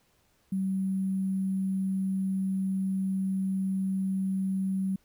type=tone with sample-and-hold; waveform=sine; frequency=191.1 Hz; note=G3; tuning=44 cents flat; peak=-26 dBFS; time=0.52-4.96 s; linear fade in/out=5 ms; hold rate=11025 Hz; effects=pink hiss -68 dBFS RMS until 5.04 s

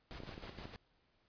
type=noise with tremolo; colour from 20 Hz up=pink; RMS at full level=-49 dBFS; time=0.11-0.76 s; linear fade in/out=0 ms; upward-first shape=square; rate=6.4 Hz; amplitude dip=45%
type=clicks; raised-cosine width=2 ms; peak=-35 dBFS; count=8; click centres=0.203 / 0.235 / 0.292 / 0.379 / 0.438 / 0.494 / 0.587 / 0.655 s
effects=pink hiss -75 dBFS RMS until 1.28 s + resampled to 11025 Hz

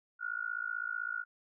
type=tone with amplitude modulation; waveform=sine; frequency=1439 Hz; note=F#6; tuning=49 cents flat; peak=-30 dBFS; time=0.19-1.25 s; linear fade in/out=50 ms; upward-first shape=sine; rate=55.8 Hz; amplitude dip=100%; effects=none

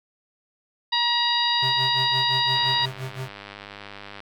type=harmonic tone; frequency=953 Hz; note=A#5; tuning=38 cents sharp; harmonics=1 / 2 / 3 / 4 / 5; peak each=-25 / -28 / -30 / -23 / -27 dBFS; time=0.92-2.86 s; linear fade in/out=10 ms
type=tone with tremolo; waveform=square; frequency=130.81 Hz; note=C3; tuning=in tune; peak=-29 dBFS; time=1.62-3.29 s; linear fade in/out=10 ms; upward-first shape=sine; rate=5.8 Hz; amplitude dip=90%
type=click train; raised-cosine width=0.3 ms; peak=-22 dBFS; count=167; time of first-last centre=2.56-4.204 s; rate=101 Hz
effects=none

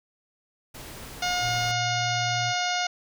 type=noise; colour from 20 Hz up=pink; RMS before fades=-41 dBFS; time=0.74-1.72 s; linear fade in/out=10 ms
type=harmonic tone; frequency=717 Hz; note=F5; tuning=45 cents sharp; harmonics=1 / 2 / 3 / 4 / 5 / 6 / 7 / 8 / 9; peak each=-28 / -31 / -33 / -34 / -35 / -36 / -36 / -37 / -38 dBFS; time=1.22-2.87 s; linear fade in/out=5 ms
type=tone with pitch glide; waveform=sine; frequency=116.54 to 117.96 Hz; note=A#2 to A#2; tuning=0 to +21 cents; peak=-31 dBFS; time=1.4-2.54 s; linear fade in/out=50 ms; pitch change=+21 cents; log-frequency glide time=1.62-2.19 s
effects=none

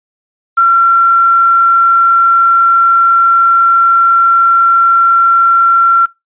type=tone with quantisation; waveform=sine; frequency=1363 Hz; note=F6; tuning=43 cents flat; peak=-4 dBFS; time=0.57-6.06 s; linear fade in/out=10 ms; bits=5; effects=noise-tail reverb RT60 0.2 s tail -23 dB re dry + resampled to 8000 Hz

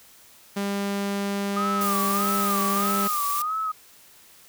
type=tone; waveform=sawtooth; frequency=200 Hz; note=G3; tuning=35 cents sharp; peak=-21 dBFS; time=0.56-3.08 s; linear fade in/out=10 ms
type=tone with vibrato; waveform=sine; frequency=1221 Hz; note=D#6; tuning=33 cents flat; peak=-24 dBFS; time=1.56-3.72 s; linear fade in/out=10 ms; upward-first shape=sine; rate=1.6 Hz; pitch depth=110 cents each way
type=noise; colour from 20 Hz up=blue; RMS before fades=-30 dBFS; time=1.81-3.42 s; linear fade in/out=2 ms
effects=white hiss -52 dBFS RMS until 4.48 s

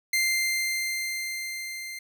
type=tone with level ramp; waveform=sawtooth; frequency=2091 Hz; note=C7; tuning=2 cents flat; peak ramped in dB=-18 to -32 dBFS; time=0.13-1.99 s; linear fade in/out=5 ms; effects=none

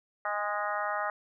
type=harmonic tone with a mistuned harmonic; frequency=207.7 Hz; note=G#3; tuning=in tune; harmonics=3 / 4 / 5 / 6 / 7 / 8 / 9; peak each=-36 / -35 / -39 / -34 / -38 / -44 / -39 dBFS; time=0.25-1.1 s; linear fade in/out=2 ms; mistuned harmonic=4; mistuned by=-20 cents; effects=none

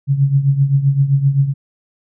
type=tone with tremolo; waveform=sine; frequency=138.59 Hz; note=C#3; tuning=in tune; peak=-7 dBFS; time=0.07-1.54 s; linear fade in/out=50 ms; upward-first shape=triangle; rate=7.7 Hz; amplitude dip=80%; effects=none

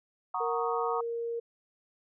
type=chord; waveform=sine; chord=D# minor seventh; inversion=first; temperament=equal; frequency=740 / 932.3 / 1108.7 / 1244.5 Hz; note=F#5 / A#5 / C#6 / D#6; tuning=0 / 0 / 0 / 0 cents; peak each=-35 dBFS; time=0.34-1.01 s; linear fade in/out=5 ms
type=tone; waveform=sine; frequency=466.2 Hz; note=A#4; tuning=in tune; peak=-31 dBFS; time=0.4-1.4 s; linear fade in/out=10 ms
effects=none

